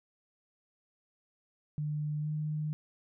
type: tone with pitch glide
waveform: sine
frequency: 150 to 152.53 Hz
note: D3 to D#3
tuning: +37 to -34 cents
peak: -31 dBFS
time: 1.78-2.73 s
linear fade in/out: 0 ms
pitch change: +29 cents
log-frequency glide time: 2.2-2.29 s
effects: none